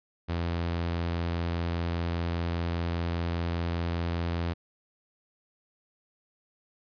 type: tone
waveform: sawtooth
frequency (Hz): 85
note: F2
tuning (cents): -46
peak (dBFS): -24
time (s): 0.28-4.54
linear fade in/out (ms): 20
effects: resampled to 11025 Hz